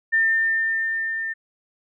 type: tone with level ramp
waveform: sine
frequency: 1802 Hz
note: A6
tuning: 41 cents sharp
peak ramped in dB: -15 to -25 dBFS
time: 0.12-1.34 s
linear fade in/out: 20 ms
effects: none